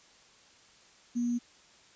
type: tone with sample-and-hold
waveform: sine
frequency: 240 Hz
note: B3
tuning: 49 cents flat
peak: -27 dBFS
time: 1.15-1.39 s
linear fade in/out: 20 ms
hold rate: 6300 Hz
effects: white hiss -59 dBFS RMS until 1.95 s + resampled to 16000 Hz